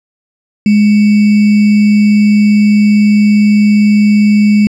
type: tone with sample-and-hold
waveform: sine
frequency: 208.8 Hz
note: G#3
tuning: 10 cents sharp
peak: -4 dBFS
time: 0.66-4.67 s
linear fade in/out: 2 ms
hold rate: 2450 Hz
effects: low-pass 5000 Hz 12 dB/octave